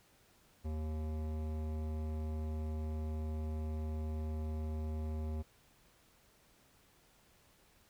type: tone with hard clipping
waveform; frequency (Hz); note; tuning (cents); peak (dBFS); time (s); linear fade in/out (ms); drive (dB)
sine; 77.78; D#2; 0; -38; 0.64-5.43; 20; 16
effects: pink hiss -67 dBFS RMS until 7.89 s